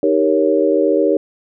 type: chord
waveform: sine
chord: Eb dominant seventh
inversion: none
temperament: equal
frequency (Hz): 311.1 / 392 / 466.2 / 554.4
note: Eb4 / G4 / Bb4 / Db5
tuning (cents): 0 / 0 / 0 / 0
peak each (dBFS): -17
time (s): 0.03-1.17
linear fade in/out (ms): 2
effects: none